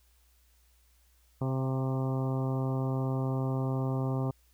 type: harmonic tone with a mistuned harmonic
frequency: 131.8 Hz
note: C3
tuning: 13 cents sharp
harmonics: 1 / 2 / 3 / 4 / 5 / 6 / 7 / 8 / 9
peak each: -29 / -35 / -39 / -41 / -43 / -45 / -46 / -47 / -48 dBFS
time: 1.41-4.31 s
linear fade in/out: 5 ms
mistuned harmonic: 5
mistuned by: +17 cents
effects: added 60 Hz sine -63 dBFS peak until 4.53 s + white hiss -69 dBFS RMS until 4.53 s